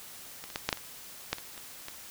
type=clicks; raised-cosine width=0.2 ms; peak=-23 / -27 / -14 / -9 / -9 / -26 / -10 / -24 / -26 / -22 dBFS; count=10; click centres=0.44 / 0.502 / 0.559 / 0.69 / 0.728 / 0.773 / 1.33 / 1.384 / 1.578 / 1.884 s; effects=white hiss -47 dBFS RMS until 2.1 s